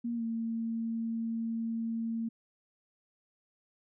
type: tone with pitch glide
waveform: sine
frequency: 235.6 to 227.7 Hz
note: A#3 to A#3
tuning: +19 to -40 cents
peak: -31 dBFS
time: 0.04-2.29 s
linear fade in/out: 10 ms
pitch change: -59 cents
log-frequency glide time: 0.15-0.23 s
effects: none